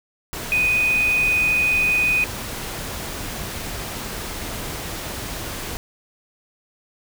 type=tone in noise; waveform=sine; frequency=2489 Hz; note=D#7; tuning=in tune; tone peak=-16 dBFS; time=0.52-2.24 s; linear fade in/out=0 ms; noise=pink; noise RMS=-30 dBFS; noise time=0.33-5.77 s; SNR=+11 dB; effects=none